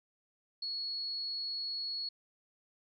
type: tone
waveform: sine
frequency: 4355 Hz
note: C#8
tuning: 31 cents flat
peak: -35 dBFS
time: 0.62-2.09 s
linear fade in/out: 5 ms
effects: none